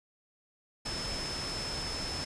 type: tone in noise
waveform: sine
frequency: 5250 Hz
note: E8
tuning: 8 cents flat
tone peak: -37 dBFS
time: 0.85-2.25 s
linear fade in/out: 10 ms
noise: pink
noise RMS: -38 dBFS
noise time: 0.85-2.25 s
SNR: -2 dB
effects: resampled to 22050 Hz